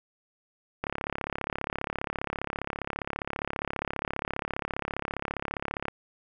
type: click train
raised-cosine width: 0.5 ms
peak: -15 dBFS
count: 177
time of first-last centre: 0.84-5.883 s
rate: 34.9 Hz
effects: none